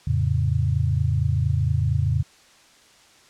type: chord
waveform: sine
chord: F augmented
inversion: none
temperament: equal with one note detuned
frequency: 85.61 / 110 / 138.59 Hz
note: F2 / A2 / C#3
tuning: -34 / 0 / 0 cents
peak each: -23 dBFS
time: 0.07-2.23 s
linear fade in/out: 5 ms
effects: white hiss -53 dBFS RMS until 3.29 s + low-pass 7000 Hz 12 dB/octave